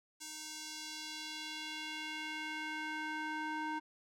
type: tone with band-pass filter sweep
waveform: square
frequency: 309.5 Hz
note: D#4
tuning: 9 cents flat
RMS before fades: -42 dBFS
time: 0.2-3.8 s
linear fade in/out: 20 ms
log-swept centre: 7100 to 1100 Hz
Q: 1.4
effects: none